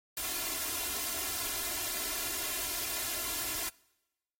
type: noise with comb filter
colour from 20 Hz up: white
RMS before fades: -35 dBFS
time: 0.17-3.69 s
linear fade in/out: 2 ms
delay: 2.9 ms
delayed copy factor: +1
effects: noise-tail reverb RT60 1.0 s tail -25 dB re dry + AAC 48 kbps